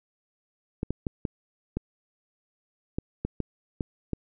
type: clicks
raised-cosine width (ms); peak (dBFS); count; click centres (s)
3; -15; 10; 0.831 / 0.906 / 1.068 / 1.252 / 1.77 / 2.985 / 3.25 / 3.403 / 3.808 / 4.133
effects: none